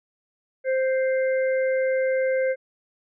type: harmonic tone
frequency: 523.3 Hz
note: C5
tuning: in tune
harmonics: 1 / 3 / 4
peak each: -20 / -33 / -34 dBFS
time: 0.64-2.56 s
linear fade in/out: 50 ms
effects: none